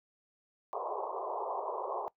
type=band-pass noise; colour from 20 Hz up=white; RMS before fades=-37 dBFS; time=0.73-2.08 s; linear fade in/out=0 ms; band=370 to 1100 Hz; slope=96 dB/octave; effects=noise-tail reverb RT60 0.1 s tail -20 dB re dry